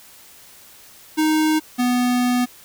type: tone pair in turn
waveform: square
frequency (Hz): 311.1 / 246.9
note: D#4 / B3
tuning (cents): 0 / 0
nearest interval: major third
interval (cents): 400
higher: first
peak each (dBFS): -16 / -17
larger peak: first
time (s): 1.17-1.6 / 1.78-2.46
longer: second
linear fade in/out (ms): 20
effects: white hiss -46 dBFS RMS until 2.64 s